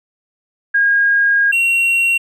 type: tone pair in turn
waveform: sine / triangle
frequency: 1629 / 2740 Hz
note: G#6 / F7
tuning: -34 / -34 cents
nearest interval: major sixth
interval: 900 cents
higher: second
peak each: -10 dBFS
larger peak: neither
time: 0.74-1.52 / 1.52-2.18 s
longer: first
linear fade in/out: 10 ms
effects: none